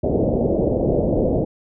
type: low-pass noise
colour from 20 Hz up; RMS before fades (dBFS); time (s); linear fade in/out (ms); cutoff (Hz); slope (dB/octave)
white; -19; 0.03-1.45; 10; 620; 48
effects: none